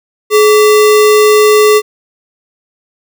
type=tone with sample-and-hold; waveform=sine; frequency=424.2 Hz; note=G#4; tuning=37 cents sharp; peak=-3 dBFS; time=0.3-1.82 s; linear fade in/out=50 ms; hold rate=1575 Hz; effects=none